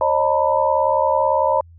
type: tone cluster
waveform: sine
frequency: 540 / 611 / 903 / 981 Hz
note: C#5 / D#5 / A5 / B5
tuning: -45 / -32 / +45 / -12 cents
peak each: -20 dBFS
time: 0.01-1.61 s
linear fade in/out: 2 ms
effects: added 84 Hz sine -42 dBFS peak until 1.78 s